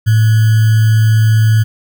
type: tone with sample-and-hold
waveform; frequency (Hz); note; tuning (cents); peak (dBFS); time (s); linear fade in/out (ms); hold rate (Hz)
sine; 110; A2; 0; -6; 0.06-1.64; 20; 1575
effects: none